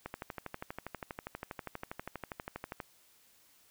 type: click train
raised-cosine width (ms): 0.5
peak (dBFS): -24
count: 35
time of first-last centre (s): 0.06-2.802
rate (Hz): 12.4
effects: white hiss -65 dBFS RMS until 3.7 s